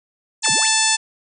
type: exponential two-way sweep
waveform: sine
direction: down then up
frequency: 9210 to 115.1 to 9210 Hz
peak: -29 dBFS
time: 0.42-0.72 s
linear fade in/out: 5 ms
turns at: 0.51 s
type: harmonic tone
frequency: 880 Hz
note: A5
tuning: in tune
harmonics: 1 / 2 / 3 / 4 / 5 / 6 / 7 / 8 / 9 / 10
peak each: -24 / -24 / -24 / -24 / -24 / -24 / -24 / -24 / -24 / -24 dBFS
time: 0.43-0.97 s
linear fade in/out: 20 ms
effects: none